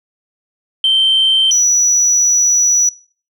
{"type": "tone pair in turn", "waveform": "sine", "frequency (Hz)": [3119, 5888], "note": ["G7", "F#8"], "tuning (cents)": [-9, -9], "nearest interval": "major seventh", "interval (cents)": 1100, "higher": "second", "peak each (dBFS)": -8, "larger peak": "neither", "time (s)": [[0.84, 1.51], [1.51, 2.89]], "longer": "second", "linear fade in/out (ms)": 2, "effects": ["noise-tail reverb RT60 0.4 s tail -20 dB re dry", "tanh soft clip ceiling -5 dBFS"]}